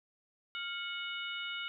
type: harmonic tone with a mistuned harmonic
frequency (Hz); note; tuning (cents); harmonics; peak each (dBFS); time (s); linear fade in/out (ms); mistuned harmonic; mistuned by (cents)
734; F#5; -14; 2 / 3 / 4 / 5; -41 / -43 / -41 / -46; 0.55-1.68; 0; 2; -82
effects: none